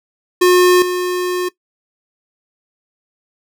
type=tone with level steps; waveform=square; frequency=360 Hz; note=F#4; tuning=47 cents flat; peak=-8 / -17 dBFS; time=0.41-1.49 s; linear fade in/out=10 ms; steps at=0.82 s; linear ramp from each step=2 ms; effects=noise-tail reverb RT60 0.1 s tail -19 dB re dry